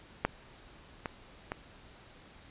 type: clicks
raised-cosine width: 0.5 ms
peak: -11 / -19 / -19 dBFS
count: 3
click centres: 0.25 / 1.058 / 1.519 s
effects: pink hiss -55 dBFS RMS until 2.5 s + resampled to 8000 Hz